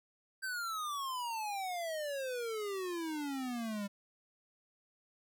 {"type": "exponential sweep", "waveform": "square", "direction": "down", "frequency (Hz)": [1574, 197.4], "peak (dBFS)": -37, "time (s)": [0.42, 3.88], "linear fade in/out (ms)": 20, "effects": []}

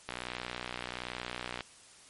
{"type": "click train", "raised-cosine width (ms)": 0.3, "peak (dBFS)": -20, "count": 94, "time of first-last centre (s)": [0.09, 1.607], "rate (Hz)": 61.3, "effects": ["white hiss -56 dBFS RMS until 2.09 s", "MP3 48 kbps"]}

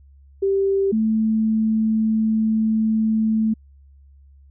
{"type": "tone pair in turn", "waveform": "sine", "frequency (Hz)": [391.5, 219.7], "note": ["G4", "A3"], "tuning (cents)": [-2, -2], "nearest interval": "minor seventh", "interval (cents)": 1000, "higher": "first", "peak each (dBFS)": -16, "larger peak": "neither", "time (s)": [[0.42, 0.92], [0.92, 3.54]], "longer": "second", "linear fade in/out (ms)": 10, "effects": ["added 69 Hz sine -46 dBFS peak until 4.5 s"]}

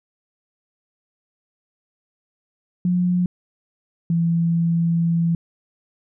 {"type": "tone pair in turn", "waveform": "sine", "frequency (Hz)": [178.7, 167.8], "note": ["F3", "E3"], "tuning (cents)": [40, 31], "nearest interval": "minor second", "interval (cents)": 109, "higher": "first", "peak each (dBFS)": -16, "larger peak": "neither", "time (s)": [[2.85, 3.26], [4.1, 5.35]], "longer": "second", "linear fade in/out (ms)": 2, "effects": []}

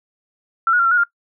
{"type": "tone with pitch steps", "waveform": "sine", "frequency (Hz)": [1347, 1451, 1378, 1350, 1452, 1399], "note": ["E6", "F#6", "F6", "E6", "F#6", "F6"], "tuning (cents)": [37, -34, -24, 41, -33, 3], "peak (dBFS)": -12, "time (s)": [0.67, 1.036], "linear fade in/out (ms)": 2, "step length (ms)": 61, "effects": ["noise-tail reverb RT60 0.1 s tail -21 dB re dry"]}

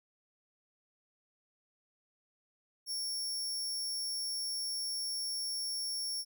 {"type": "tone", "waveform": "sawtooth", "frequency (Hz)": 5480, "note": "F8", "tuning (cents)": -34, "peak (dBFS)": -32, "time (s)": [2.86, 6.25], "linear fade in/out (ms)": 50, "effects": []}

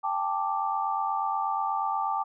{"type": "chord", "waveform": "sine", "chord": "G suspended second", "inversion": "none", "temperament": "equal with one note detuned", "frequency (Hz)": [791.7, 880, 1174.7], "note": ["G5", "A5", "D6"], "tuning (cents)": [17, 0, 0], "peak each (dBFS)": -30, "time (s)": [0.03, 2.24], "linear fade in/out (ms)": 20, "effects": []}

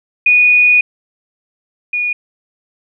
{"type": "tone pair in turn", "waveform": "sine", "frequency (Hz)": [2466, 2450], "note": ["D#7", "D#7"], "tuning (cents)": [-16, -27], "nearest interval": "unison", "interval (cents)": 11, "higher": "first", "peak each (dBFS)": [-6, -14], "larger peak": "first", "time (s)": [[0.26, 0.81], [1.93, 2.13]], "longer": "first", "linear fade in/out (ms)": 5, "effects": []}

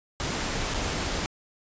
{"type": "noise with dropouts", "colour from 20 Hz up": "pink", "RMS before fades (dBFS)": -29, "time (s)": [0.2, 1.26], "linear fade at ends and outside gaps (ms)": 0, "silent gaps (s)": [0.739, 0.745], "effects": ["resampled to 16000 Hz"]}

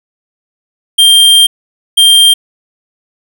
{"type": "tone bursts at uneven times", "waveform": "square", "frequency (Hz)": 3183, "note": "G7", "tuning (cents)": 26, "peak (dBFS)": -3, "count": 2, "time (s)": [[0.98, 1.47], [1.97, 2.34]], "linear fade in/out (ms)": 10, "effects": []}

